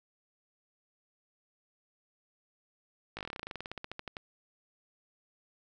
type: slowing click train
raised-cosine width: 0.3 ms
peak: -23 dBFS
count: 23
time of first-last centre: 3.17-4.168 s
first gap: 18 ms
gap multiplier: 1.08
effects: none